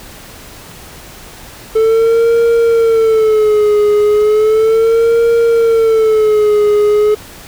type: tone with vibrato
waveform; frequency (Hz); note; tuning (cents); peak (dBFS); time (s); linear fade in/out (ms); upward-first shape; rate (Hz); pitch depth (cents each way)
triangle; 440; A4; 0; -5; 1.75-7.15; 10; sine; 0.35; 94
effects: pink hiss -34 dBFS RMS until 7.47 s